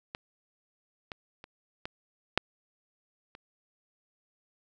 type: clicks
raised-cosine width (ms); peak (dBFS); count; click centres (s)
0.3; -20 / -22 / -29 / -20 / -6 / -30; 6; 0.149 / 1.118 / 1.441 / 1.855 / 2.376 / 3.351
effects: none